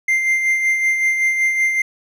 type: tone with tremolo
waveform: triangle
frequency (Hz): 2093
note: C7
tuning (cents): 0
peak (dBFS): -11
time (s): 0.08-1.82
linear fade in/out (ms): 5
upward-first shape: sine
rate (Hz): 5.3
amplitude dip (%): 45
effects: none